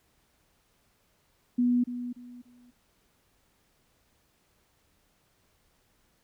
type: tone with echo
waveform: sine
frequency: 244.6 Hz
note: B3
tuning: 16 cents flat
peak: -21 dBFS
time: 1.58-1.84 s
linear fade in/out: 10 ms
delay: 290 ms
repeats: 3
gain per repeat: -11 dB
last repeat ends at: 2.71 s
effects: pink hiss -69 dBFS RMS until 6.23 s